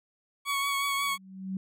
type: tone with vibrato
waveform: 20% pulse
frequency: 1117 Hz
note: C#6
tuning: 13 cents sharp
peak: -22 dBFS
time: 0.45-1.18 s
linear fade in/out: 50 ms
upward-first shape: triangle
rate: 5.5 Hz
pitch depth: 26 cents each way
type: tone with exponential growth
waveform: sine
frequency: 190 Hz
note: F#3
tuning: 46 cents sharp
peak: -28 dBFS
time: 0.92-1.57 s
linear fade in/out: 2 ms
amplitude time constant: 140 ms
effects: none